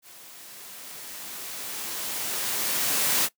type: noise with level ramp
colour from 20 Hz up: white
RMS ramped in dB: -48 to -22 dBFS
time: 0.02-3.29 s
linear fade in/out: 50 ms
effects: noise-tail reverb RT60 0.1 s tail -19 dB re dry + high-pass 150 Hz 12 dB/octave